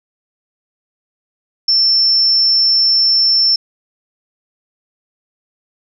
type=tone; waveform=sine; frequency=5370 Hz; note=E8; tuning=31 cents sharp; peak=-9 dBFS; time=1.68-3.56 s; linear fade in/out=5 ms; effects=none